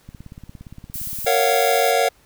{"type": "click train", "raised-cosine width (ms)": 5, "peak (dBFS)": -25, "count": 21, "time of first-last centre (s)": [0.09, 1.246], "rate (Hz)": 17.3}
{"type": "noise", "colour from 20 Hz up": "violet", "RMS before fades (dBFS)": -29, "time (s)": [0.94, 1.91], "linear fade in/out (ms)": 0}
{"type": "chord", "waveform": "square", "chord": "Gb major seventh", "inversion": "first", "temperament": "just", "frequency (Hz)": [462.5, 555, 693.7, 740], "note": ["Bb4", "Db5", "F5", "Gb5"], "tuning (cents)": [-14, 2, -12, 0], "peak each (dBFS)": -22, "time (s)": [1.26, 2.09], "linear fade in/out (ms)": 10}
{"effects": ["pink hiss -56 dBFS RMS until 2.25 s"]}